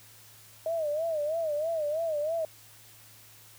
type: tone with vibrato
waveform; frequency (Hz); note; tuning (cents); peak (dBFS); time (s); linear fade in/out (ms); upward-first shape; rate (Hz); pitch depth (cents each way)
sine; 626; D#5; +10; -27; 0.66-2.45; 2; sine; 3.1; 120
effects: added 108 Hz sine -60 dBFS peak until 3.58 s + white hiss -54 dBFS RMS until 3.58 s